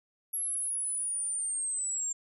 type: linear sweep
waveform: sine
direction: down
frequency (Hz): 11300 to 7330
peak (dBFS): -30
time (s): 0.33-2.13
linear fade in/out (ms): 10
effects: none